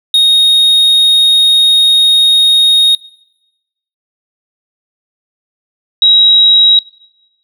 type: tone pair in turn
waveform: triangle / sine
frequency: 3729 / 3838 Hz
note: A#7 / A#7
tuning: 0 / +50 cents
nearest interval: unison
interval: 50 cents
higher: second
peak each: -3 dBFS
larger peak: neither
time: 0.14-2.95 / 6.02-6.79 s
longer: first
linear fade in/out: 2 ms
effects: noise-tail reverb RT60 1.0 s tail -23 dB re dry